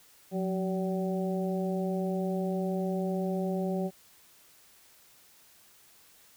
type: harmonic tone with a mistuned harmonic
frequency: 190.3 Hz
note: F#3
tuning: 49 cents sharp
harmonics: 1 / 2 / 3 / 4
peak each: -30 / -34 / -36 / -40 dBFS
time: 0.31-3.91 s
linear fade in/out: 50 ms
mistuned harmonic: 1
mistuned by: -72 cents
effects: white hiss -59 dBFS RMS until 6.36 s